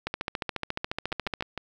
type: two click trains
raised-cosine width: 0.3 ms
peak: -16 / -13 dBFS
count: 4 / 20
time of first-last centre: 1.12-1.577 / 0.07-1.408 s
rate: 6.57 / 14.2 Hz
effects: 9-bit